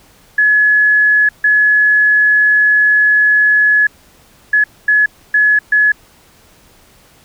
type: tone bursts at uneven times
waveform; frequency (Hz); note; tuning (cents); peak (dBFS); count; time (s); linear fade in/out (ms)
sine; 1699; G#6; +39; -7; 6; 0.38-1.29 / 1.44-3.87 / 4.53-4.64 / 4.88-5.06 / 5.34-5.59 / 5.72-5.92; 5
effects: pink hiss -47 dBFS RMS until 7.24 s